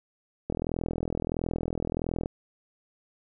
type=click train; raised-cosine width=2 ms; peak=-16 dBFS; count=74; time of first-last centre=0.5-2.259 s; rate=41.5 Hz; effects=none